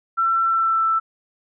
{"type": "tone with pitch glide", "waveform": "sine", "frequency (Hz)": [1345, 1326.5], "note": ["E6", "E6"], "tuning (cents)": [34, 10], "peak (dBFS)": -16, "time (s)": [0.17, 1], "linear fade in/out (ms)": 20, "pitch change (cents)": -24, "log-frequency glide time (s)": [0.46, 0.87], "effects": []}